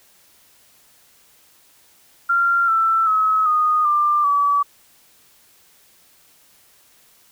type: tone with pitch steps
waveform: sine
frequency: 1383 / 1332 / 1283 / 1235.7 / 1190.1 / 1146.3 Hz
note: F6 / E6 / E6 / D#6 / D6 / D6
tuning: -17 / +18 / -47 / -12 / +23 / -42 cents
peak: -14 dBFS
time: 2.29-4.63 s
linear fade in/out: 10 ms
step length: 390 ms
effects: white hiss -54 dBFS RMS until 7.31 s